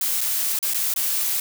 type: noise with dropouts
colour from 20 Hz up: blue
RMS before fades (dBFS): -23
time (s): 0.01-1.4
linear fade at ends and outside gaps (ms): 2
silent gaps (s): 0.208-0.212 / 0.589-0.627 / 0.737-0.744 / 0.939-0.961
effects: none